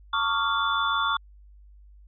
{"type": "tone cluster", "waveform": "sine", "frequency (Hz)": [904, 1119, 1205, 1394, 3485], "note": ["A5", "C#6", "D6", "F6", "A7"], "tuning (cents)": [47, 16, 44, -4, -17], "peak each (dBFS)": [-32, -26, -33, -27, -30], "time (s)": [0.13, 1.17], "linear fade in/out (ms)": 5, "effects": ["added 50 Hz sine -48 dBFS peak until 2.07 s"]}